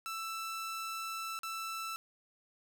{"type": "tone with dropouts", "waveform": "sawtooth", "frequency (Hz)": 1326, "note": "E6", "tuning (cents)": 10, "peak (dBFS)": -34, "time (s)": [0.06, 1.96], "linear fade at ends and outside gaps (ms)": 0, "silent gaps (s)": [1.39, 1.433], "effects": ["11-bit"]}